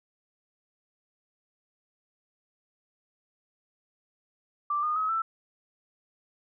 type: tone with pitch steps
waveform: sine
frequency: 1174.7 / 1223.9 / 1275.1 / 1328.5 Hz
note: D6 / D#6 / D#6 / E6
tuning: 0 / -29 / +42 / +13 cents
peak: -25 dBFS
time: 4.7-5.22 s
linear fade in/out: 5 ms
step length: 130 ms
effects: none